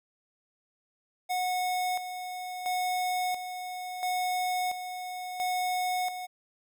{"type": "tone with tremolo", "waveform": "square", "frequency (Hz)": 731, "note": "F#5", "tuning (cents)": -21, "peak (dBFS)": -28, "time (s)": [1.29, 6.27], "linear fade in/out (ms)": 20, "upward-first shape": "square", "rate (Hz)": 0.73, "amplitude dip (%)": 60, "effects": []}